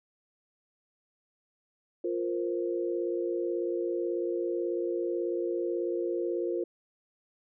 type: chord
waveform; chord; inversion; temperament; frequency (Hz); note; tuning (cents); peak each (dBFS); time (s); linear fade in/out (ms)
sine; F suspended fourth; none; just; 349.2 / 465.6 / 523.8; F4 / Bb4 / C5; 0 / -2 / +2; -30 / -34 / -36; 2.04-6.64; 5
effects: none